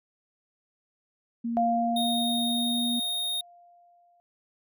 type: tone with pitch glide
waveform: sine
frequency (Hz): 233.1 to 238.3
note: A#3 to A#3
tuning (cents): 0 to +38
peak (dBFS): -27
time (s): 1.44-3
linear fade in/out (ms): 10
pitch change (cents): +38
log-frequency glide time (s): 1.63-2.86
type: tone with exponential decay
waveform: sine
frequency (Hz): 698.5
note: F5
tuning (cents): 0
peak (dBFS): -21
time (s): 1.57-4.2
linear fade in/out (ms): 0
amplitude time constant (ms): 570
type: tone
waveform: square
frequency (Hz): 3706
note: A#7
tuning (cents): -11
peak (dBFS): -28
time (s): 1.96-3.41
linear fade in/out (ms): 5
effects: none